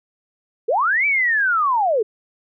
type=linear two-way sweep; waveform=sine; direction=up then down; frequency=399.3 to 2338 to 399.3 Hz; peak=-15 dBFS; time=0.68-2.03 s; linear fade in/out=10 ms; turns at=1.06 s; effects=none